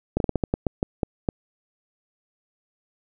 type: slowing click train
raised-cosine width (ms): 2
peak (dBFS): -8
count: 11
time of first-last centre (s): 0.17-1.288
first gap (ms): 32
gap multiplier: 1.26
effects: none